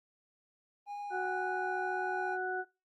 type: tone with vibrato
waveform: triangle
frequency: 816 Hz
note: G#5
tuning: 31 cents flat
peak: -36 dBFS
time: 0.86-2.38 s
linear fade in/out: 50 ms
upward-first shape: triangle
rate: 1.9 Hz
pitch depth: 9 cents each way
type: harmonic tone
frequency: 370 Hz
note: F#4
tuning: in tune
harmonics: 1 / 2 / 4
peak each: -37 / -37 / -37 dBFS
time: 1.1-2.65 s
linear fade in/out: 50 ms
effects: noise-tail reverb RT60 0.3 s tail -25 dB re dry + Opus 32 kbps